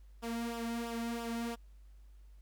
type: tone with flanger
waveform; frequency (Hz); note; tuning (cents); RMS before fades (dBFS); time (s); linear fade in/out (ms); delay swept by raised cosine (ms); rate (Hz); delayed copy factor
sawtooth; 232.8; A#3; -2; -38; 0.22-1.56; 20; 0.46 to 2.56; 3; -0.65
effects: added 50 Hz sine -53 dBFS peak until 2.41 s + pink hiss -75 dBFS RMS until 2.41 s